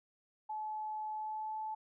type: tone with pitch glide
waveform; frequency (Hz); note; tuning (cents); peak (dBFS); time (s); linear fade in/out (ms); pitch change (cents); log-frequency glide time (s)
sine; 860 to 868.5; A5 to A5; -40 to -23; -37; 0.49-1.75; 10; +17; 1.12-1.59
effects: none